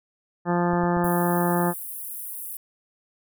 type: harmonic tone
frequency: 174.61 Hz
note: F3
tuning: in tune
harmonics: 1 / 2 / 3 / 4 / 5 / 6 / 7 / 8 / 9 / 10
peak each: -23 / -26 / -30 / -30 / -28 / -36 / -33 / -41 / -39 / -38 dBFS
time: 0.45-1.74 s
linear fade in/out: 50 ms
type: clicks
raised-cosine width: 5 ms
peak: -24 dBFS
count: 4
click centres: 0.734 / 0.837 / 0.969 / 1.044 s
type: high-pass noise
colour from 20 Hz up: pink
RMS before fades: -35 dBFS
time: 1.04-2.57 s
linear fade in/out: 2 ms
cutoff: 9800 Hz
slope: 48 dB/octave
effects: none